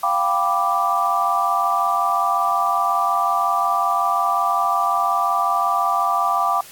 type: chord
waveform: sine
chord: G dominant seventh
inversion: third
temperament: equal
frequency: 698.5 / 784 / 987.8 / 1174.7 Hz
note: F5 / G5 / B5 / D6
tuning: 0 / 0 / 0 / 0 cents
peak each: -23 / -23 / -25 / -19 dBFS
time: 0.03-6.61 s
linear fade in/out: 5 ms
effects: white hiss -42 dBFS RMS until 6.71 s + AAC 64 kbps